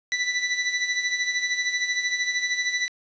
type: tone with tremolo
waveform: sawtooth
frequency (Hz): 1978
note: B6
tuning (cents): +2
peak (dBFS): -17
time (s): 0.12-2.88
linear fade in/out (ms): 0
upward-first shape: sine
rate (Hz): 13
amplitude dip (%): 60
effects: resampled to 16000 Hz + 8-bit